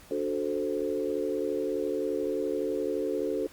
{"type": "chord", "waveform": "sine", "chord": "D dominant seventh", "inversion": "none", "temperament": "equal with one note detuned", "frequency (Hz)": [293.7, 368.3, 440, 523.3], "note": ["D4", "F#4", "A4", "C5"], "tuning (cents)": [0, -8, 0, 0], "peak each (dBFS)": [-34, -33, -31, -34], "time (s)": [0.11, 3.47], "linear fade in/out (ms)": 2, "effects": ["pink hiss -53 dBFS RMS until 3.52 s", "Opus 48 kbps"]}